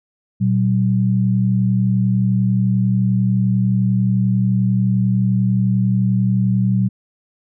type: tone pair together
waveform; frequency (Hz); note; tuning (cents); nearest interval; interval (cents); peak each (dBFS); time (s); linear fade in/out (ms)
sine; 118.66 / 190; A#2 / F#3; +31 / +46; minor sixth; 815; -16; 0.4-6.89; 20
effects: none